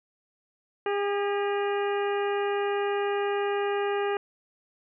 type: harmonic tone with a mistuned harmonic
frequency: 405.1 Hz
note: G#4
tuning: 43 cents flat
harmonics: 1 / 2 / 3 / 4 / 5 / 6 / 7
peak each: -26 / -32 / -36 / -38 / -40 / -42 / -43 dBFS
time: 0.86-4.17 s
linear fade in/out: 2 ms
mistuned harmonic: 5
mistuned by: -74 cents
effects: none